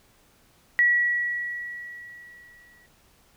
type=tone with exponential decay; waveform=sine; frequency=1931 Hz; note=B6; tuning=39 cents flat; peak=-15 dBFS; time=0.79-2.86 s; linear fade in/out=0 ms; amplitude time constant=450 ms; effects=pink hiss -60 dBFS RMS until 3.36 s